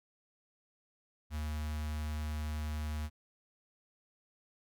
square tone with notch filter, 75.9 Hz, D#2, 42 cents flat, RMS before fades -37 dBFS, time 1.3-3.1 s, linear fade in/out 50 ms, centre 430 Hz, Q 0.9, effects none

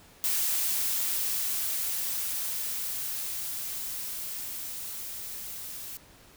blue noise with level ramp, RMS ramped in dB -27 to -40 dBFS, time 0.24-5.97 s, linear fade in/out 0 ms, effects pink hiss -55 dBFS RMS until 6.36 s

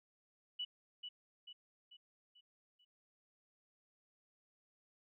sine tone with echo, 2954 Hz, F#7, 3 cents flat, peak -38 dBFS, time 0.59-0.65 s, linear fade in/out 10 ms, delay 440 ms, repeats 5, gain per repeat -6 dB, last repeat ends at 2.85 s, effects none

